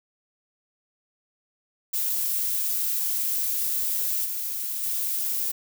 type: noise with level steps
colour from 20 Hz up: violet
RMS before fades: -26 / -30 / -27 dBFS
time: 1.93-5.52 s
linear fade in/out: 10 ms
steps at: 4.25 / 4.83 s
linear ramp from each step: 5 ms
effects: none